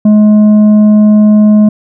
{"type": "tone with tanh clipping", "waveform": "triangle", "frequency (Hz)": 211.5, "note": "G#3", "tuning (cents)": 32, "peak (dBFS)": -3, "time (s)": [0.05, 1.69], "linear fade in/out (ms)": 5, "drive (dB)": 10, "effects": []}